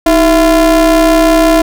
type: ring-modulated tone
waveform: square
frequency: 174.61 Hz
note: F3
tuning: in tune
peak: -3 dBFS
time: 0.06-1.62 s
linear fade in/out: 5 ms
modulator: 491 Hz
effects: none